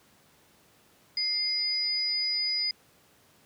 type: tone pair together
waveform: sine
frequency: 2093 / 4948 Hz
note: C7 / D#8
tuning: 0 / -10 cents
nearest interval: octave + minor third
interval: 1490 cents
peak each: -37 / -26 dBFS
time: 1.17-2.71 s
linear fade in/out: 2 ms
effects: pink hiss -61 dBFS RMS until 3.45 s + high-pass 100 Hz 12 dB/octave